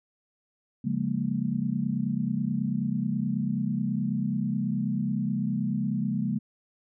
sine chord, Bb minor seventh, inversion first, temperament equal with one note detuned, 138.59 / 174.61 / 203.8 / 233.1 Hz, Db3 / F3 / Ab3 / Bb3, 0 / 0 / -32 / 0 cents, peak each -32 / -33 / -29 / -30 dBFS, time 0.84-6.39 s, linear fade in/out 10 ms, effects none

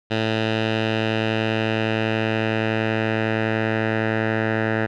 10% pulse tone with low-pass filter sweep, 110.7 Hz, A2, 11 cents sharp, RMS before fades -22 dBFS, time 0.1-4.87 s, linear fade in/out 20 ms, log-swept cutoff 3300 to 1900 Hz, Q 2.3, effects none

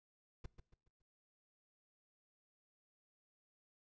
brown noise with echo, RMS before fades -44 dBFS, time 0.44-0.46 s, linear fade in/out 5 ms, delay 140 ms, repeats 4, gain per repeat -9 dB, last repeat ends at 1.02 s, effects noise-tail reverb RT60 0.7 s tail -23 dB re dry + resampled to 16000 Hz

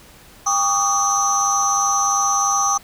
sine tone cluster, 800 / 1127 / 1230 / 5900 / 6210 Hz, G5 / C#6 / D#6 / F#8 / G8, +35 / +28 / -20 / -6 / -17 cents, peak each -21 dBFS, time 0.46-2.78 s, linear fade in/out 10 ms, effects tanh soft clip ceiling -9 dBFS + pink hiss -46 dBFS RMS until 2.83 s

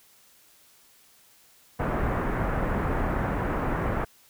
pink low-pass noise, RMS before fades -27 dBFS, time 1.79-4.05 s, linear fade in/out 10 ms, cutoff 1700 Hz, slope 24 dB/octave, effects white hiss -58 dBFS RMS until 4.29 s

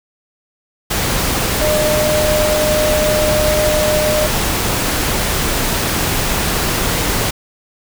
sine tone in noise, 609 Hz, D#5, 37 cents flat, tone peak -14 dBFS, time 1.61-4.27 s, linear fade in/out 10 ms, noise pink, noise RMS -17 dBFS, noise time 0.9-7.31 s, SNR 0 dB, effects none

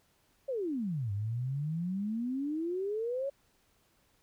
sine exponential two-way sweep, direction down then up, 566 to 98 to 566 Hz, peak -31 dBFS, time 0.48-3.3 s, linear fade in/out 10 ms, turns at 1.12 s, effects pink hiss -70 dBFS RMS until 4.22 s

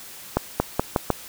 accelerating click train, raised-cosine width 1 ms, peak -4 dBFS, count 5, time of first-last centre 0.37-1.103 s, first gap 230 ms, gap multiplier 0.85, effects white hiss -41 dBFS RMS until 1.28 s

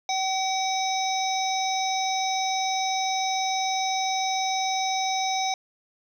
harmonic tone, 761 Hz, F#5, 48 cents sharp, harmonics 1 / 3 / 5 / 7 / 8, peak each -25 / -33 / -32 / -34 / -34 dBFS, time 0.09-5.54 s, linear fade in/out 2 ms, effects 9-bit

